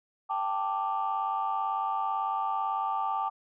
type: chord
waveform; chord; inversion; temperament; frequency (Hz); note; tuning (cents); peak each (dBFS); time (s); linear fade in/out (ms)
sine; G suspended second; none; just; 784 / 882 / 1176; G5 / A5 / D6; 0 / +4 / +2; -31; 0.29-3.3; 20
effects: tanh soft clip ceiling -20 dBFS